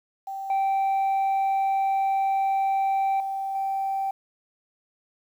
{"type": "tone with level steps", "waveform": "sine", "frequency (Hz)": 779, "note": "G5", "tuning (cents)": -11, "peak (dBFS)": [-30, -18, -26, -23], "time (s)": [0.27, 4.11], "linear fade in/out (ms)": 5, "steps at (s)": [0.5, 3.2, 3.55], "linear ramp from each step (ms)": 2, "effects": ["tanh soft clip ceiling -20 dBFS", "9-bit"]}